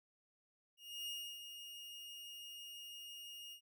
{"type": "tone with ADSR envelope", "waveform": "40% pulse", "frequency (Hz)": 2851, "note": "F7", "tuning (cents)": 35, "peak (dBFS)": -40, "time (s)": [0.77, 3.61], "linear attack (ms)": 300, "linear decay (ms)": 310, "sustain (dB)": -8, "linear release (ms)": 86, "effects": []}